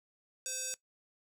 square tone with band-pass filter, 518 Hz, C5, 17 cents flat, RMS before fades -38 dBFS, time 0.46-0.74 s, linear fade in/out 0 ms, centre 7300 Hz, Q 3.8, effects noise-tail reverb RT60 0.1 s tail -19 dB re dry

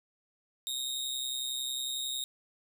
sawtooth tone with amplitude modulation, 3730 Hz, A#7, in tune, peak -27 dBFS, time 0.67-2.24 s, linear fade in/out 0 ms, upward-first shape sine, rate 131 Hz, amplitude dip 65%, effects none

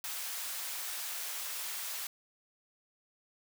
white high-pass noise, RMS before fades -39 dBFS, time 0.04-2.07 s, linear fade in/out 2 ms, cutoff 790 Hz, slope 12 dB/octave, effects none

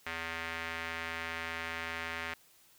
square tone with band-pass filter, 82.6 Hz, E2, 4 cents sharp, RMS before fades -39 dBFS, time 0.06-2.34 s, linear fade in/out 5 ms, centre 2000 Hz, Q 1.9, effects white hiss -63 dBFS RMS until 2.78 s

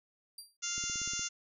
25% pulse tone with exponential decay, 4730 Hz, D8, 12 cents sharp, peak -37 dBFS, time 0.38-0.57 s, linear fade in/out 5 ms, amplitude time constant 41 ms
harmonic tone, 698 Hz, F5, 1 cent flat, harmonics 2 / 3 / 4 / 5 / 6 / 7 / 8 / 9 / 10, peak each -45 / -48 / -43 / -46 / -49 / -47 / -41 / -38 / -41 dBFS, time 0.62-1.29 s, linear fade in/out 20 ms
click train, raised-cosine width 3 ms, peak -36 dBFS, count 8, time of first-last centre 0.78-1.194 s, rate 16.9 Hz
effects none

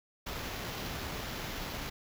pink noise with sample-and-hold, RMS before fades -39 dBFS, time 0.26-1.9 s, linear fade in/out 10 ms, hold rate 8820 Hz, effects none

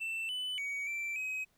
triangle tone with pitch steps, 2671 / 2999 / 2254 / 2342 / 2534 Hz, E7 / F#7 / C#7 / D7 / D#7, +22 / +23 / +28 / -5 / +31 cents, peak -33 dBFS, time 0-1.45 s, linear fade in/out 20 ms, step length 290 ms, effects pink hiss -72 dBFS RMS until 1.57 s

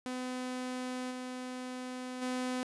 sawtooth tone with level steps, 253.2 Hz, B3, 43 cents sharp, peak -32 / -35 / -29 dBFS, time 0.06-2.63 s, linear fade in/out 0 ms, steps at 1.1 / 2.21 s, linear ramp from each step 20 ms, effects resampled to 24000 Hz

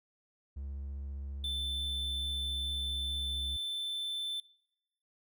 triangle tone with vibrato, 69.3 Hz, C#2, in tune, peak -36 dBFS, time 0.56-3.57 s, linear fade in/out 10 ms, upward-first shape triangle, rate 15 Hz, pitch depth 20 cents each way
triangle tone, 3533 Hz, A7, 6 cents sharp, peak -32 dBFS, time 1.44-4.4 s, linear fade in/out 2 ms
effects noise-tail reverb RT60 0.8 s tail -22 dB re dry

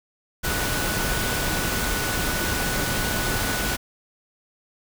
sine tone in noise, 1480 Hz, F#6, in tune, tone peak -31 dBFS, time 0.43-3.77 s, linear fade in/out 20 ms, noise pink, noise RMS -25 dBFS, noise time 0.43-3.77 s, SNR -9 dB, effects none

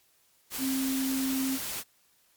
sine tone in noise, 265.7 Hz, C4, 27 cents sharp, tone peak -27 dBFS, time 0.58-1.59 s, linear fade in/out 50 ms, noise white, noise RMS -35 dBFS, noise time 0.5-1.84 s, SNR +5 dB, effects white hiss -66 dBFS RMS until 2.36 s + MP3 96 kbps

